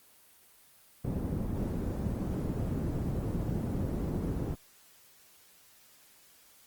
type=low-pass noise; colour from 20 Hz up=white; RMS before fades=-33 dBFS; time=1.04-4.55 s; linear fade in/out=10 ms; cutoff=220 Hz; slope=12 dB/octave; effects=white hiss -60 dBFS RMS until 6.66 s + Opus 24 kbps